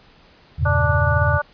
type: chord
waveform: sine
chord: E diminished seventh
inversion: none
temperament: equal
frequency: 82.41 / 98 / 116.54 / 138.59 Hz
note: E2 / G2 / Bb2 / Db3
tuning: 0 / 0 / 0 / 0 cents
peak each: -20 / -24 / -23 / -23 dBFS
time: 0.58-1.39 s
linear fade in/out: 20 ms
type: harmonic tone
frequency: 293.7 Hz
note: D4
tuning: in tune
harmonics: 2 / 3 / 4 / 5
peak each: -23 / -26 / -25 / -22 dBFS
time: 0.65-1.42 s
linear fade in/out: 10 ms
effects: pink hiss -51 dBFS RMS until 1.53 s + resampled to 11025 Hz